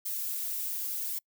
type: noise with flanger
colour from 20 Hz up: violet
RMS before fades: -34 dBFS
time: 0.05-1.19 s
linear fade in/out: 10 ms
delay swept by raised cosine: 0.93 to 5.83 ms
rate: 0.89 Hz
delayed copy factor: +0.5
effects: noise-tail reverb RT60 0.1 s tail -26 dB re dry